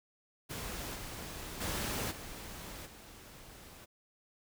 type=noise with level steps; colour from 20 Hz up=pink; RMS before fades=-41 / -44 / -36 / -46 / -53 dBFS; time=0.49-3.86 s; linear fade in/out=20 ms; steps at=0.94 / 1.6 / 2.1 / 2.85 s; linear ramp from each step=20 ms; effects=none